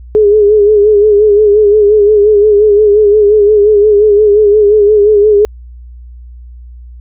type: tone with vibrato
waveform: sine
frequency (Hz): 417.7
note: G#4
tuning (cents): +10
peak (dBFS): -3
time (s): 0.15-5.45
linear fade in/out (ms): 0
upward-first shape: sine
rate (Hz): 5.7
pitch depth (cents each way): 58
effects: added 60 Hz sine -28 dBFS peak until 7 s